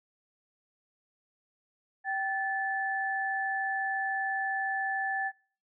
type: tone pair together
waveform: sine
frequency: 776.4 / 1743 Hz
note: G5 / A6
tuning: -17 / -17 cents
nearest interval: octave + major second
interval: 1400 cents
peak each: -32 / -31 dBFS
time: 2.04-5.32 s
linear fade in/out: 50 ms
effects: noise-tail reverb RT60 0.4 s tail -20 dB re dry